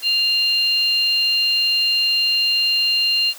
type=tone pair together; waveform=sine; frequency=2794 / 4181 Hz; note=F7 / C8; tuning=0 / -2 cents; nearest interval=perfect fifth; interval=698 cents; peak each=-18 dBFS; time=0.02-3.34 s; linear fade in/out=50 ms; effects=white hiss -39 dBFS RMS until 3.38 s + high-pass 400 Hz 12 dB/octave